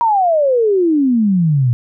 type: exponential sweep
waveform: sine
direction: down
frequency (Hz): 962 to 116.54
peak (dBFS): -10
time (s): 0.01-1.73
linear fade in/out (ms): 0
effects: none